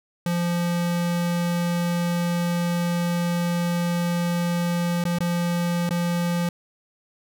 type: tone with dropouts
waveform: square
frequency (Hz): 173.2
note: F3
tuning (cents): -14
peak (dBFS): -22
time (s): 0.26-6.49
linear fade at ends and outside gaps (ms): 2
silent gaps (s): 5.04-5.052 / 5.186-5.205 / 5.892-5.907
effects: none